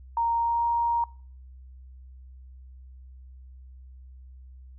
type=tone with pitch glide; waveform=sine; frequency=930 to 938.1 Hz; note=A#5 to A#5; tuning=-4 to +11 cents; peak=-22 dBFS; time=0.17-1.04 s; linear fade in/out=2 ms; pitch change=+15 cents; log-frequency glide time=0.36-0.65 s; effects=noise-tail reverb RT60 0.5 s tail -24 dB re dry + added 64 Hz sine -44 dBFS peak until 4.78 s